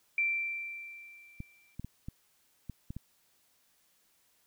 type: tone with exponential decay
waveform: sine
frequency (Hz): 2349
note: D7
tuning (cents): 0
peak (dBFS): -25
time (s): 0.18-1.75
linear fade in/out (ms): 2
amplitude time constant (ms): 340
type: clicks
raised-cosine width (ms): 5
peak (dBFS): -27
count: 7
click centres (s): 1.404 / 1.796 / 1.846 / 2.085 / 2.697 / 2.905 / 2.966
effects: white hiss -70 dBFS RMS until 4.46 s